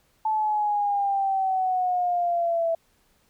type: exponential sweep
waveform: sine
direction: down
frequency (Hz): 875 to 659.3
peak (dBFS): -21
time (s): 0.25-2.75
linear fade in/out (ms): 5
effects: pink hiss -65 dBFS RMS until 3.29 s